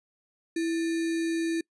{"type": "tone with sample-and-hold", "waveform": "sine", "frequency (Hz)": 329.6, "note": "E4", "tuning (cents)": 0, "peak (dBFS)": -25, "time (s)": [0.56, 1.61], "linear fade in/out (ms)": 5, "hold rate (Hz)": 2100, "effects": ["noise-tail reverb RT60 0.1 s tail -25 dB re dry", "resampled to 24000 Hz"]}